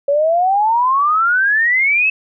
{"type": "exponential sweep", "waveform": "sine", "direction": "up", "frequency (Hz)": [555, 2640], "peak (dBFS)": -11, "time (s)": [0.08, 2.1], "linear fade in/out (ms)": 5, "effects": []}